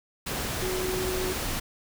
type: tone in noise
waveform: sine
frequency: 370 Hz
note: F#4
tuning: in tune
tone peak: -29 dBFS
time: 0.62-1.33 s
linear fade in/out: 10 ms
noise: pink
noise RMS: -31 dBFS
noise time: 0.26-1.6 s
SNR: -1 dB
effects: none